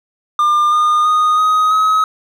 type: tone with pitch steps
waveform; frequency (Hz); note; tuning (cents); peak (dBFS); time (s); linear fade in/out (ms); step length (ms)
triangle; 1200 / 1218.2 / 1236.6 / 1255.3 / 1274.3; D6 / D#6 / D#6 / D#6 / D#6; +37 / -37 / -11 / +15 / +41; -8; 0.39-2.04; 2; 330
effects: none